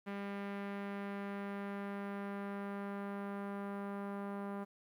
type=tone with low-pass filter sweep; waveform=sawtooth; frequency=200.1 Hz; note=G3; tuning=36 cents sharp; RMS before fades=-42 dBFS; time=0.06-4.65 s; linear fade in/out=20 ms; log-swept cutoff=2200 to 1200 Hz; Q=1.4; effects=12-bit